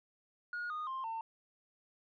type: tone with pitch steps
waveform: sine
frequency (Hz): 1440 / 1232.1 / 1054.1 / 901.9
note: F#6 / D#6 / C6 / A5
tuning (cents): -47 / -17 / +13 / +43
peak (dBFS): -35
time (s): 0.53-1.21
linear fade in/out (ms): 2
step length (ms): 170
effects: tanh soft clip ceiling -35 dBFS